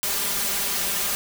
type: noise with comb filter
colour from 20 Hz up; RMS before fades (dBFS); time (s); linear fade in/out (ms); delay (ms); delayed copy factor
white; -25; 0.03-1.15; 0; 5; +0.95
effects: none